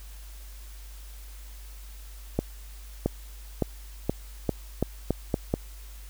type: accelerating click train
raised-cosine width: 2 ms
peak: -10 dBFS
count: 9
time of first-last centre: 2.39-5.54 s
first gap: 670 ms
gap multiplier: 0.84
effects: added 50 Hz sine -41 dBFS peak until 6.09 s + white hiss -52 dBFS RMS until 6.09 s